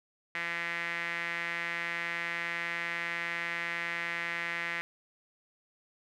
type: tone with band-pass filter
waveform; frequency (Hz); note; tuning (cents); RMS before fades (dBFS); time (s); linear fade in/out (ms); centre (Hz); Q
sawtooth; 170.1; F3; -45; -35; 0.35-4.81; 0; 2000; 4.7
effects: none